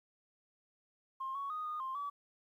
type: tone with pitch steps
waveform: sine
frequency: 1062 / 1115 / 1242 / 1228 / 1054 / 1145 Hz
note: C6 / C#6 / D#6 / D#6 / C6 / D6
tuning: +25 / +10 / -3 / -23 / +12 / -44 cents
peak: -36 dBFS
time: 1.2-2.1 s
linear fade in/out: 10 ms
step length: 150 ms
effects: tanh soft clip ceiling -32 dBFS + 12-bit